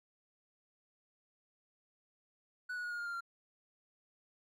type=tone with pitch steps; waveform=triangle; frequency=1480 / 1463 / 1446.2 / 1429.6 / 1413.2 / 1396.9 / 1380.9 Hz; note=F#6 / F#6 / F#6 / F6 / F6 / F6 / F6; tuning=0 / -20 / -40 / +40 / +20 / 0 / -20 cents; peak=-36 dBFS; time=2.69-3.208 s; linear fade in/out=10 ms; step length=74 ms; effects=none